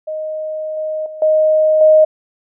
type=tone with level steps; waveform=sine; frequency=622.3 Hz; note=D#5; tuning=in tune; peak=-20 / -18 / -27 / -9 / -5 dBFS; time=0.07-2.05 s; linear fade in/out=10 ms; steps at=0.77 / 1.06 / 1.22 / 1.81 s; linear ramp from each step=2 ms; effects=none